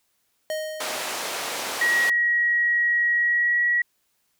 square tone with exponential decay, 622.3 Hz, D#5, in tune, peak -25 dBFS, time 0.5-1.88 s, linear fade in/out 1 ms, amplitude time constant 300 ms
pink band-pass noise, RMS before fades -30 dBFS, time 0.8-2.1 s, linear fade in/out 5 ms, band 500 to 11000 Hz, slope 12 dB/octave
sine tone with pitch glide, 1904 to 1921.7 Hz, A#6 to B6, +36 to -48 cents, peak -18 dBFS, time 1.81-3.82 s, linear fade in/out 5 ms, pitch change +16 cents, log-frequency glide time 3.16-3.63 s
effects white hiss -70 dBFS RMS until 4.39 s

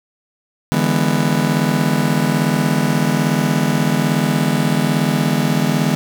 40% pulse chord, E dominant seventh, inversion third, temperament just, 148.33 / 164.81 / 206 / 247.2 Hz, D3 / E3 / G#3 / B3, +18 / 0 / -14 / +2 cents, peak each -19 dBFS, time 0.72-5.95 s, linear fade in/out 0 ms, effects none

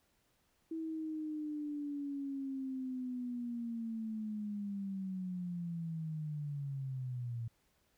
sine linear sweep, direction down, 325.5 to 114.4 Hz, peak -37 dBFS, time 0.71-7.48 s, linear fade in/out 5 ms, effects pink hiss -75 dBFS RMS until 7.97 s

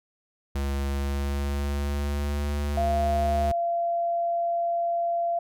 square tone with pitch glide, 69.5 to 72.62 Hz, C#2 to D2, +5 to -19 cents, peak -26 dBFS, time 0.55-3.52 s, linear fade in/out 5 ms, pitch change +76 cents, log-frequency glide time 0.9-2.51 s
sine tone, 685 Hz, F5, 34 cents flat, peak -23 dBFS, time 2.77-5.39 s, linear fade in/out 5 ms
effects none

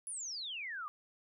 sine exponential sweep, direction down, 10548 to 1158 Hz, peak -39 dBFS, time 0.07-0.88 s, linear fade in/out 0 ms, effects none

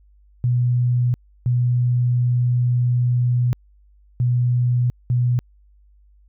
sine tone bursts at uneven times, 122.8 Hz, B2, 9 cents flat, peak -15 dBFS, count 4, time 0.44-1.14 / 1.46-3.53 / 4.2-4.9 / 5.1-5.39 s, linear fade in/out 0 ms, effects added 50 Hz sine -50 dBFS peak until 6.28 s

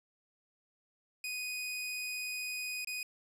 sawtooth tone with dropouts, 2489 Hz, D#7, in tune, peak -33 dBFS, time 1.24-3.03 s, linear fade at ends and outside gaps 2 ms, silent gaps 2.847-2.872 s, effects resampled to 32000 Hz

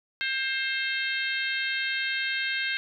harmonic tone, 530 Hz, C5, 22 cents sharp, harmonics 3 / 4 / 5 / 6 / 7 / 8, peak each -30 / -32 / -34 / -36 / -37 / -38 dBFS, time 0.21-2.77 s, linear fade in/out 0 ms, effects none

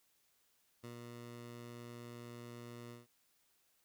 15% pulse tone with ADSR envelope, 119.4 Hz, A#2, 42 cents sharp, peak -40 dBFS, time 0.83-3.07 s, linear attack 15 ms, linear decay 110 ms, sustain -2 dB, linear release 160 ms, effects white hiss -75 dBFS RMS until 3.84 s

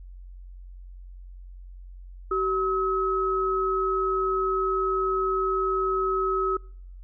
sine tone pair together, 381.3 / 1282.5 Hz, G4 / E6, -48 / -48 cents, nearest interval octave + major sixth, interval 2100 cents, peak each -25 dBFS, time 2.31-6.57 s, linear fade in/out 5 ms, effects noise-tail reverb RT60 0.6 s tail -26 dB re dry + added 45 Hz sine -40 dBFS peak until 7.03 s

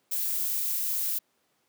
violet noise, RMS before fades -29 dBFS, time 0.11-1.19 s, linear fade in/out 10 ms, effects pink hiss -71 dBFS RMS until 1.68 s + high-pass 200 Hz 12 dB/octave

